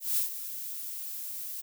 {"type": "noise with ADSR envelope", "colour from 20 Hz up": "violet", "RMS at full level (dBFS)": -26, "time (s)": [0, 1.62], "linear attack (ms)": 170, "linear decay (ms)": 120, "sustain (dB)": -12, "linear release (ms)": 20, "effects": []}